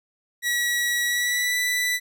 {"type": "tone with pitch glide", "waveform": "sawtooth", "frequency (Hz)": [1927, 1977.7], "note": ["B6", "B6"], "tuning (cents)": [-43, 2], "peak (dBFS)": -18, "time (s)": [0.42, 2], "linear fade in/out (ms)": 50, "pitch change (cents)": 45, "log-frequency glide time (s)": [1.05, 1.57], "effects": []}